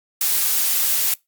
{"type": "noise", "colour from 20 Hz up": "blue", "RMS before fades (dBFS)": -19, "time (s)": [0.21, 1.14], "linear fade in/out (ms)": 2, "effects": ["noise-tail reverb RT60 0.2 s tail -25 dB re dry", "Opus 48 kbps"]}